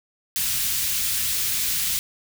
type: band-stop noise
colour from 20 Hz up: white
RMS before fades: -24 dBFS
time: 0.36-1.99 s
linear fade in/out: 0 ms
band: 140 to 2200 Hz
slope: 12 dB/octave
effects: none